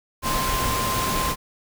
sine tone in noise, 1045 Hz, C6, 2 cents flat, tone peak -25 dBFS, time 0.22-1.36 s, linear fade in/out 50 ms, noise pink, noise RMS -25 dBFS, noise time 0.22-1.36 s, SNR -3 dB, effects none

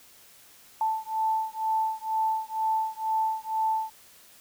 sine beating tone pair, 880 / 882.1 Hz, A5 / A5, 0 / +4 cents, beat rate 2.1 Hz, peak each -28 / -28 dBFS, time 0.81-3.9 s, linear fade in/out 2 ms, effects white hiss -54 dBFS RMS until 4.4 s

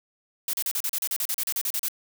blue noise bursts, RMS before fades -27 dBFS, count 16, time 0.48-1.884 s, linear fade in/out 2 ms, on 54 ms, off 36 ms, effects none

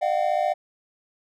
triangle tone cluster, 605 / 703 / 758 Hz, D#5 / F5 / F#5, -49 / +11 / +42 cents, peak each -23 dBFS, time 0.01-0.54 s, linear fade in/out 20 ms, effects none

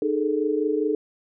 sine tone cluster, 305.8 / 418.1 / 443 Hz, D#4 / G#4 / A4, -30 / +12 / +12 cents, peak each -25 dBFS, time 0.02-0.95 s, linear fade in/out 2 ms, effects none

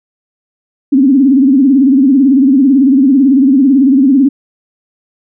sine tone with vibrato, 269.1 Hz, C4, 49 cents sharp, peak -4 dBFS, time 0.92-4.29 s, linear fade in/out 10 ms, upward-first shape sine, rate 18 Hz, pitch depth 130 cents each way, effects none

